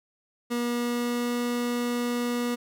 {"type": "tone with pitch glide", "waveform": "30% pulse", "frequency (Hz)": [239.7, 241.5], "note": ["A#3", "B3"], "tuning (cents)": [48, -39], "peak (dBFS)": -23, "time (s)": [0.5, 2.56], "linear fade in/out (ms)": 20, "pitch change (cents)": 13, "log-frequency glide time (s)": [0.61, 1.37], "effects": []}